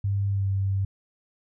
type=tone with pitch glide; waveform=sine; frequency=99.5 to 97.4 Hz; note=G2 to G2; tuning=+26 to -11 cents; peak=-22 dBFS; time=0.04-0.85 s; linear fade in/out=5 ms; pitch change=-37 cents; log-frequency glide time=0.3-0.47 s; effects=none